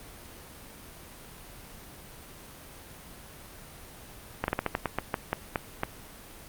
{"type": "slowing click train", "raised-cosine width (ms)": 0.5, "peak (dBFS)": -11, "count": 12, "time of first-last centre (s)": [4.44, 5.834], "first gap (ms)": 41, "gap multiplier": 1.21, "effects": ["pink hiss -47 dBFS RMS until 6.48 s", "Opus 32 kbps"]}